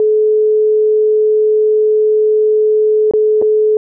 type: tone with dropouts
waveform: sine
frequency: 429.3 Hz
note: A4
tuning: 43 cents flat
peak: -8 dBFS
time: 0-3.77 s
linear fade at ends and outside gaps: 1 ms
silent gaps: 3.111-3.136 / 3.416-3.423 s
effects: none